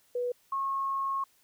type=tone pair in turn; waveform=sine; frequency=490 / 1088.3 Hz; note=B4 / C#6; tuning=-14 / -32 cents; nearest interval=octave + major second; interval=1382 cents; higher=second; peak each=-28 dBFS; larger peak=neither; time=0.15-0.32 / 0.52-1.24 s; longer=second; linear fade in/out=5 ms; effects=white hiss -66 dBFS RMS until 1.43 s